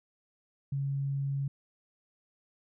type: tone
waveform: sine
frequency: 138.59 Hz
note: C#3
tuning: in tune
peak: -29 dBFS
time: 0.72-1.48 s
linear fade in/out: 5 ms
effects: none